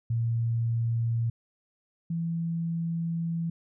sine tone pair in turn, 115.8 / 166.79 Hz, A#2 / E3, -11 / +21 cents, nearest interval tritone, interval 632 cents, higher second, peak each -24 / -27 dBFS, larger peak first, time 0.1-1.3 / 2.1-3.5 s, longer second, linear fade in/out 5 ms, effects none

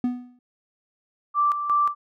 triangle tone with exponential decay, 246.9 Hz, B3, in tune, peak -16 dBFS, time 0.04-0.39 s, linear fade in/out 2 ms, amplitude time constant 76 ms
sine tone with tremolo, 1172 Hz, D6, 4 cents flat, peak -17 dBFS, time 1.34-1.95 s, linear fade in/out 50 ms, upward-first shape square, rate 2.8 Hz, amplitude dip 60%
effects none

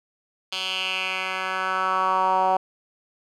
10% pulse tone with band-pass filter sweep, 187.8 Hz, F#3, 26 cents sharp, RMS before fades -24 dBFS, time 0.52-2.57 s, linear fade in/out 5 ms, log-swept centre 3600 to 780 Hz, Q 3.4, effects none

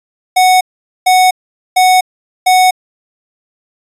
square tone bursts, 740 Hz, F#5, in tune, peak -6 dBFS, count 4, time 0.36-2.71 s, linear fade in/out 10 ms, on 250 ms, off 450 ms, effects resampled to 32000 Hz

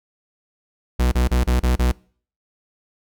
45% pulse tone bursts, 61.9 Hz, B1, 5 cents sharp, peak -15 dBFS, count 6, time 0.99-1.92 s, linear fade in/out 10 ms, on 130 ms, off 30 ms, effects noise-tail reverb RT60 0.5 s tail -25 dB re dry

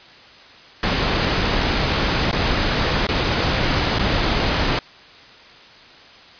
pink noise with dropouts, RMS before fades -19 dBFS, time 0.83-4.79 s, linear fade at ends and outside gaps 2 ms, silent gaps 2.314-2.328 / 3.069-3.088 / 3.987-3.993 s, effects white hiss -44 dBFS RMS until 6.39 s + resampled to 11025 Hz

